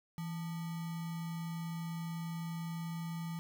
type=tone with sample-and-hold; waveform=sine; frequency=165.8 Hz; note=E3; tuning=10 cents sharp; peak=-37 dBFS; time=0.18-3.39 s; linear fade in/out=0 ms; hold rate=1050 Hz; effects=none